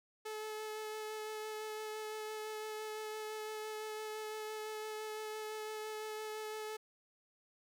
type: tone with vibrato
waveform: sawtooth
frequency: 431.3 Hz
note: A4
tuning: 35 cents flat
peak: -37 dBFS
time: 0.25-6.77 s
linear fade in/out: 10 ms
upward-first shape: sine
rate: 5.9 Hz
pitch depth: 11 cents each way
effects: none